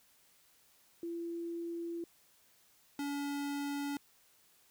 sine / square tone pair in turn, 338.6 / 284.7 Hz, E4 / C#4, +46 / +46 cents, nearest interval minor third, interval 300 cents, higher first, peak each -37 / -36 dBFS, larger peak second, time 1.03-2.04 / 2.99-3.97 s, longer first, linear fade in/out 2 ms, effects white hiss -67 dBFS RMS until 4.7 s

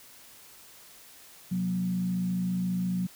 sine tone with frequency modulation, 183 Hz, F#3, 19 cents flat, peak -26 dBFS, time 1.51-3.07 s, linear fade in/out 10 ms, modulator 54.6 Hz, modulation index 0.44, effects white hiss -52 dBFS RMS until 3.15 s

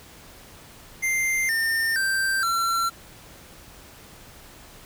square tone with pitch steps, 2093 / 1811.6 / 1568 / 1357.1 Hz, C7 / A#6 / G6 / E6, 0 / -50 / 0 / +50 cents, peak -22 dBFS, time 1.02-2.9 s, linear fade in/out 20 ms, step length 470 ms, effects pink hiss -47 dBFS RMS until 4.85 s

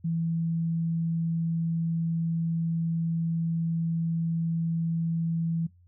sine tone, 165.3 Hz, E3, 5 cents sharp, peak -25 dBFS, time 0.04-5.67 s, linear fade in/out 10 ms, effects noise-tail reverb RT60 0.2 s tail -23 dB re dry + added 88 Hz sine -55 dBFS peak until 5.87 s

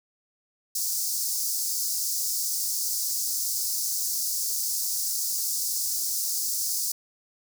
pink high-pass noise, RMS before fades -28 dBFS, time 0.75-6.92 s, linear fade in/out 5 ms, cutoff 4900 Hz, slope 48 dB/octave, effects none

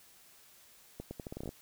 accelerating click train, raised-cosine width 2 ms, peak -27 dBFS, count 11, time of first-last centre 1-1.491 s, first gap 110 ms, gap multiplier 0.8, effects white hiss -60 dBFS RMS until 1.61 s

